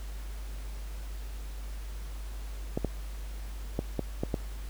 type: clicks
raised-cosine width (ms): 2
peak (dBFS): -15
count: 6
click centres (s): 2.775 / 2.847 / 3.791 / 3.993 / 4.235 / 4.342
effects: added 50 Hz sine -36 dBFS peak until 4.69 s + pink hiss -51 dBFS RMS until 4.69 s